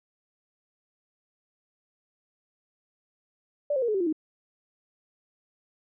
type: tone with pitch steps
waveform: sine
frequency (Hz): 583 / 525.4 / 473.5 / 426.8 / 384.6 / 346.7 / 312.4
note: D5 / C5 / A#4 / G#4 / G4 / F4 / D#4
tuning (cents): -13 / +7 / +27 / +47 / -33 / -13 / +7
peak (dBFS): -23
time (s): 3.7-4.127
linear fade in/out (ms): 5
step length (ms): 61
effects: none